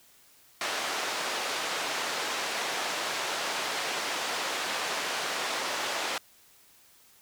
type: band-pass noise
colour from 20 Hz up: pink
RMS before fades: -32 dBFS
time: 0.61-6.18 s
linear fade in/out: 2 ms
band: 580 to 6100 Hz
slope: 12 dB/octave
effects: white hiss -59 dBFS RMS until 7.21 s